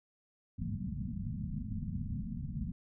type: low-pass noise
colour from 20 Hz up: white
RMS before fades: -38 dBFS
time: 0.58-2.72 s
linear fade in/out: 10 ms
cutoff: 240 Hz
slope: 96 dB/octave
effects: none